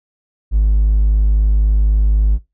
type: tone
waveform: triangle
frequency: 51.91 Hz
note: G#1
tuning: in tune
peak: -6 dBFS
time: 0.51-2.39 s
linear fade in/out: 50 ms
effects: noise-tail reverb RT60 0.2 s tail -20 dB re dry + tanh soft clip ceiling -5 dBFS